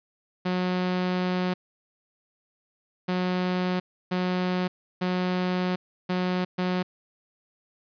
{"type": "tone bursts at uneven times", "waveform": "sawtooth", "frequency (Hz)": 182, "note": "F#3", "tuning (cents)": -28, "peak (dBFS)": -20, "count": 6, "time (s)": [[0.45, 1.54], [3.08, 3.8], [4.11, 4.68], [5.01, 5.76], [6.09, 6.45], [6.58, 6.83]], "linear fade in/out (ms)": 10, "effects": ["resampled to 11025 Hz", "10-bit"]}